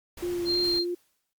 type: noise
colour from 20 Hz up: pink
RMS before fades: -43 dBFS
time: 0.17-0.79 s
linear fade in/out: 5 ms
type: tone with vibrato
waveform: sine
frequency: 349.2 Hz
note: F4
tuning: in tune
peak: -27 dBFS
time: 0.22-0.95 s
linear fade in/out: 10 ms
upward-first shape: sine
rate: 3.2 Hz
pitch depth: 17 cents each way
type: tone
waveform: sine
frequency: 4186 Hz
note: C8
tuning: in tune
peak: -24 dBFS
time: 0.45-0.85 s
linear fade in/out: 50 ms
type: noise with exponential decay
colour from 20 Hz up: white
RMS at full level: -44 dBFS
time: 0.64-1.33 s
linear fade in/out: 0 ms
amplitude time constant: 150 ms
effects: Opus 48 kbps